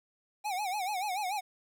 square tone with vibrato, 784 Hz, G5, in tune, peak -32 dBFS, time 0.44-1.41 s, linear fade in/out 20 ms, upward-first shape sine, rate 6.9 Hz, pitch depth 150 cents each way, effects 11-bit

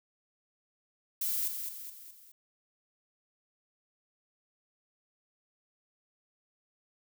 violet noise with echo, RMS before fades -32 dBFS, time 1.21-1.48 s, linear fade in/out 5 ms, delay 210 ms, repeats 4, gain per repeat -6 dB, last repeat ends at 2.32 s, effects none

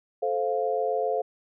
sine chord, F major, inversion first, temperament just, 436.5 / 523.8 / 698.5 Hz, A4 / C5 / F5, -14 / +2 / 0 cents, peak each -28 dBFS, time 0.22-1.22 s, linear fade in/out 10 ms, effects none

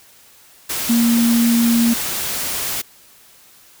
sine tone in noise, 233.4 Hz, A#3, 2 cents sharp, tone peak -12 dBFS, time 0.89-1.94 s, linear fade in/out 10 ms, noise white, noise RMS -23 dBFS, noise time 0.69-2.82 s, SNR +8 dB, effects white hiss -48 dBFS RMS until 3.8 s

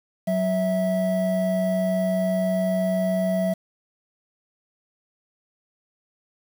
triangle tone pair together, 185.87 / 654 Hz, F#3 / E5, +8 / -14 cents, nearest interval octave + minor seventh, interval 2178 cents, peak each -21 dBFS, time 0.27-3.54 s, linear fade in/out 10 ms, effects 7-bit

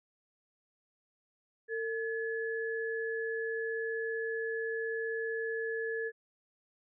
sine tone pair together, 452.6 / 1708.8 Hz, A4 / G#6, +49 / +49 cents, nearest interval octave + major seventh, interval 2300 cents, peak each -34 / -37 dBFS, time 1.68-6.12 s, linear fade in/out 50 ms, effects none

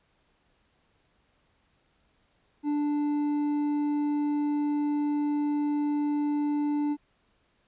sine tone with hard clipping, 293.7 Hz, D4, in tune, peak -26 dBFS, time 2.63-6.97 s, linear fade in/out 50 ms, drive 5 dB, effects pink hiss -69 dBFS RMS until 7.67 s + resampled to 8000 Hz

